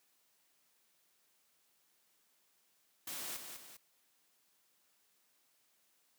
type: noise with echo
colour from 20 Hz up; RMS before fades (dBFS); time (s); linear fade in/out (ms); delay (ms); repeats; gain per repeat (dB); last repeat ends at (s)
white; -43; 3.07-3.37; 5; 200; 2; -6; 3.77
effects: white hiss -74 dBFS RMS until 6.18 s + high-pass 150 Hz 12 dB/octave